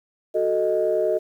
sine chord, D# diminished, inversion first, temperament equal, 370 / 440 / 622.3 Hz, F#4 / A4 / D#5, 0 / 0 / 0 cents, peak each -24 / -23 / -21 dBFS, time 0.34-1.19 s, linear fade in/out 20 ms, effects tanh soft clip ceiling -10 dBFS + 9-bit

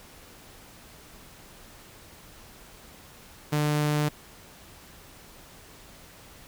sawtooth tone, 149.3 Hz, D3, 29 cents sharp, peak -19 dBFS, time 3.52-4.09 s, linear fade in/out 10 ms, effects pink hiss -50 dBFS RMS until 6.47 s

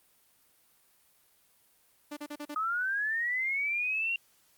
sawtooth tone bursts, 294.6 Hz, D4, 6 cents sharp, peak -33 dBFS, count 5, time 2.11-2.549 s, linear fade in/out 10 ms, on 59 ms, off 36 ms
sine linear sweep, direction up, 1244.5 to 2776 Hz, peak -28 dBFS, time 2.56-4.16 s, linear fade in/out 2 ms
effects white hiss -66 dBFS RMS until 4.57 s + Opus 32 kbps

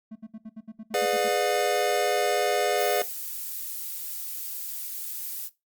triangle tone bursts, 220 Hz, A3, in tune, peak -34 dBFS, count 11, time 0.11-1.287 s, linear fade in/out 10 ms, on 47 ms, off 66 ms
square chord, G# diminished seventh, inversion none, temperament just, 415.3 / 498.4 / 598 / 717.6 Hz, G#4 / B4 / D5 / F5, 0 / +16 / +31 / +47 cents, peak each -29 dBFS, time 0.94-3.02 s, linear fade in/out 2 ms
violet noise, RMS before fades -34 dBFS, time 2.76-5.5 s, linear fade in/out 50 ms
effects noise-tail reverb RT60 0.2 s tail -17 dB re dry + Opus 48 kbps

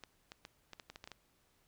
clicks, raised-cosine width 0.2 ms, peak -30 dBFS, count 10, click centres 0.037 / 0.319 / 0.451 / 0.733 / 0.798 / 0.9 / 0.959 / 1.041 / 1.075 / 1.117 s, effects pink hiss -73 dBFS RMS until 1.67 s

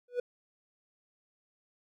triangle tone with exponential growth, 490 Hz, B4, 14 cents flat, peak -23 dBFS, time 0.08-0.2 s, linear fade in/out 5 ms, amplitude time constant 25 ms, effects none

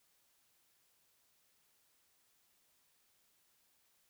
silence, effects white hiss -74 dBFS RMS until 4.09 s

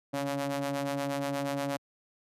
sawtooth ring-modulated tone, 141.4 Hz, C#3, 35 cents sharp, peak -23 dBFS, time 0.13-1.77 s, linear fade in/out 10 ms, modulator 420 Hz, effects high-pass 80 Hz 12 dB/octave + resampled to 32000 Hz

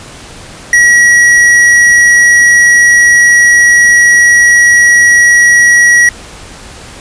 sine tone with hard clipping, 1918 Hz, A#6, 49 cents sharp, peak -4 dBFS, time 0.73-6.09 s, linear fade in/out 2 ms, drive 11 dB, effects pink hiss -30 dBFS RMS until 7 s + resampled to 22050 Hz

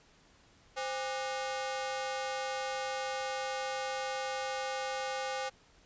sawtooth ring-modulated tone, 667 Hz, E5, 20 cents sharp, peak -27 dBFS, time 0.76-5.5 s, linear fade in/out 20 ms, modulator 144 Hz, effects pink hiss -63 dBFS RMS until 5.85 s + resampled to 16000 Hz

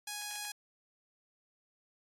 5% pulse tone, 831 Hz, G#5, 1 cent sharp, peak -27 dBFS, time 0.07-0.52 s, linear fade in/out 5 ms, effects AAC 64 kbps

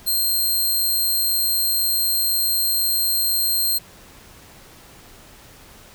5% pulse tone, 4186 Hz, C8, in tune, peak -11 dBFS, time 0.06-3.79 s, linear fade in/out 20 ms, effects pink hiss -46 dBFS RMS until 5.94 s

